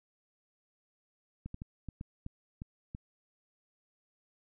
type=clicks; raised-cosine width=5 ms; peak=-28 dBFS; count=8; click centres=1.46 / 1.544 / 1.619 / 1.887 / 2.011 / 2.264 / 2.619 / 2.949 s; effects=none